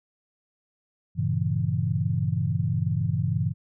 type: chord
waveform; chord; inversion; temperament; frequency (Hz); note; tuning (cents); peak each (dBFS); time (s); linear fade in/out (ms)
sine; G diminished seventh; none; equal; 98 / 116.54 / 138.59 / 164.81; G2 / Bb2 / Db3 / Fb3; 0 / 0 / 0 / 0; -28; 1.15-3.54; 50
effects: none